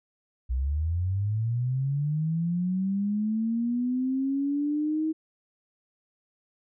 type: linear sweep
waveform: sine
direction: up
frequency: 60 to 318.6 Hz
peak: -24 dBFS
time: 0.49-5.13 s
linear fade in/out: 20 ms
effects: none